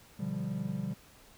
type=chord; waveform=triangle; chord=G dominant seventh; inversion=first; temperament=equal; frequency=123.47 / 146.83 / 174.61 / 196 Hz; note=B2 / D3 / F3 / G3; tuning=0 / 0 / 0 / 0 cents; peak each=-39 / -37 / -36 / -34 dBFS; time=0.19-0.94 s; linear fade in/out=10 ms; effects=pink hiss -58 dBFS RMS until 1.37 s